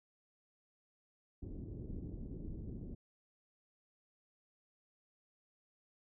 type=low-pass noise; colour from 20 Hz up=pink; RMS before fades=-45 dBFS; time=1.42-2.95 s; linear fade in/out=10 ms; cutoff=350 Hz; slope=24 dB/octave; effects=none